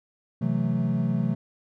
triangle chord, F# half-diminished seventh, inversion second, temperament equal, 130.81 / 164.81 / 185 / 220 Hz, C3 / E3 / F#3 / A3, 0 / 0 / 0 / 0 cents, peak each -26 dBFS, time 0.41-1.35 s, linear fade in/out 10 ms, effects none

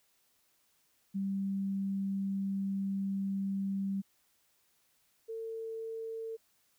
sine tone pair in turn, 195.5 / 449.7 Hz, G3 / A4, -4 / +38 cents, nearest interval octave + major second, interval 1442 cents, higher second, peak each -31 / -37 dBFS, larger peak first, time 1.14-4.02 / 5.28-6.37 s, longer first, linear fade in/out 20 ms, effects white hiss -72 dBFS RMS until 6.78 s

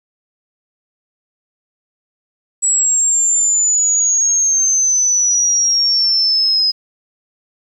sine exponential sweep, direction down, 7810 to 5040 Hz, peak -11 dBFS, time 2.62-6.72 s, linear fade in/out 20 ms, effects 8-bit

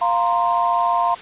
sine chord, F suspended fourth, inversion none, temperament equal, 698.5 / 932.3 / 1046.5 Hz, F5 / Bb5 / C6, 0 / 0 / 0 cents, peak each -20 dBFS, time 0.01-1.15 s, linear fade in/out 10 ms, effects white hiss -36 dBFS RMS until 1.21 s + resampled to 8000 Hz

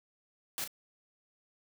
white noise with echo, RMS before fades -36 dBFS, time 0.58-0.64 s, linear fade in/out 0 ms, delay 36 ms, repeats 1, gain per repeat -8 dB, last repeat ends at 0.676 s, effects none

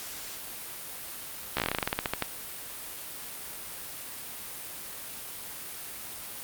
slowing click train, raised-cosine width 0.3 ms, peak -10 dBFS, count 17, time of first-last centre 1.57-2.223 s, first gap 14 ms, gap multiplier 1.13, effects white hiss -40 dBFS RMS until 6.43 s + Opus 48 kbps

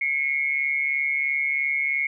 sine tone with amplitude modulation, 2180 Hz, C#7, 29 cents flat, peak -18 dBFS, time 0.01-2.07 s, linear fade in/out 5 ms, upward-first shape sine, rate 143 Hz, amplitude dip 70%, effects none

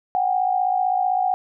sine tone pair together, 740.3 / 796 Hz, F#5 / G5, +1 / +26 cents, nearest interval minor second, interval 125 cents, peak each -19 / -23 dBFS, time 0.15-1.34 s, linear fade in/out 0 ms, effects none

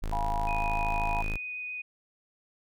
square tone, 26.57 Hz, G#0, 40 cents sharp, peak -30 dBFS, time 0.02-1.37 s, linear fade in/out 10 ms
sine chord, F diminished, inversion none, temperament equal with one note detuned, 698.5 / 830.6 / 969.1 Hz, F5 / Ab5 / Cb6, 0 / 0 / -33 cents, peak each -34 / -35 / -32 dBFS, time 0.12-1.22 s, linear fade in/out 5 ms
sine tone with vibrato, 2489 Hz, D#7, in tune, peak -34 dBFS, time 0.47-1.82 s, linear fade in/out 10 ms, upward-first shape triangle, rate 7.4 Hz, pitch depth 9 cents each way
effects none

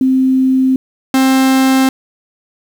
sine / 45% pulse tone pair in turn, 261.5 / 264.2 Hz, C4 / C4, -1 / +17 cents, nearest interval unison, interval 18 cents, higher second, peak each -8 dBFS, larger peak neither, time 0.01-0.76 / 1.14-1.89 s, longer neither, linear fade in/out 2 ms, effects 7-bit

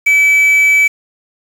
triangle tone with quantisation, 2300 Hz, D7, 37 cents flat, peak -5 dBFS, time 0.06-0.88 s, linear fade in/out 10 ms, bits 5, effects none

